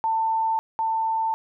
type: tone pair in turn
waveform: sine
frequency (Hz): 893 / 893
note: A5 / A5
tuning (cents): +25 / +25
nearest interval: unison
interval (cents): 0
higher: neither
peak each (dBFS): -20 / -21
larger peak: first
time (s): 0.04-0.59 / 0.79-1.34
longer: neither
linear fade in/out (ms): 0
effects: none